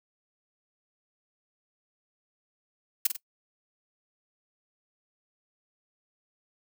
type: noise with echo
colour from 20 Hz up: blue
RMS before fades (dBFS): -22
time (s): 3.05-3.07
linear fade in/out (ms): 5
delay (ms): 48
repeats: 2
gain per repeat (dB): -7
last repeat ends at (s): 3.166
effects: noise-tail reverb RT60 0.1 s tail -21 dB re dry